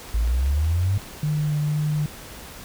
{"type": "click train", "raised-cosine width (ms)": 0.2, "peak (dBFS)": -25, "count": 6, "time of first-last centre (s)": [0.09, 1.018], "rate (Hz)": 5.39}
{"type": "exponential sweep", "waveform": "sine", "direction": "up", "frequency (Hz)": [52.7, 101.9], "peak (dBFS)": -18, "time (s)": [0.14, 0.98], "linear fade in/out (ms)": 5}
{"type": "tone with vibrato", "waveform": "sine", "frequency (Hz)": 150.1, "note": "D3", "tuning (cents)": 38, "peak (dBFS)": -20, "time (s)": [1.23, 2.06], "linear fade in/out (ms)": 2, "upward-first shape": "sine", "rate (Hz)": 2, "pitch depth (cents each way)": 12}
{"effects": ["pink hiss -40 dBFS RMS until 2.64 s"]}